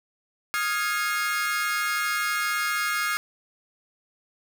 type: chord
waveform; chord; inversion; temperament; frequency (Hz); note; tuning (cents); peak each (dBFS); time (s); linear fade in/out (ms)
40% pulse; F minor seventh; third; equal with one note detuned; 1244.5 / 1396.9 / 1661.2 / 2143; Eb6 / F6 / Ab6 / C7; 0 / 0 / 0 / +41; -29; 0.54-3.17; 0
effects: none